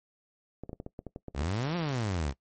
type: clicks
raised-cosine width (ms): 2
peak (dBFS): -25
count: 11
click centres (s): 0.636 / 0.694 / 0.731 / 0.801 / 0.864 / 0.991 / 1.067 / 1.161 / 1.283 / 1.349 / 1.415
type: exponential two-way sweep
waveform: sawtooth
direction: up then down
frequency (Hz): 61.5 to 180.4 to 64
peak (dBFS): -25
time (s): 1.34-2.34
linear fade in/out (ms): 50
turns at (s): 1.76
effects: noise-tail reverb RT60 0.1 s tail -20 dB re dry + MP3 32 kbps